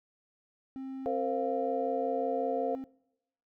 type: tone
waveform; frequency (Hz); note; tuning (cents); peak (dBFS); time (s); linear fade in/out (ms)
triangle; 265.6; C4; +26; -35; 0.76-2.84; 0
type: chord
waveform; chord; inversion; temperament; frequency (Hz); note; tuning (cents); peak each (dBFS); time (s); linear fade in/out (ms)
sine; Bb suspended second; none; equal with one note detuned; 457.9 / 523.3 / 698.5; Bb4 / C5 / F5; -31 / 0 / 0; -33; 1.06-2.75; 0
effects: noise-tail reverb RT60 0.9 s tail -25 dB re dry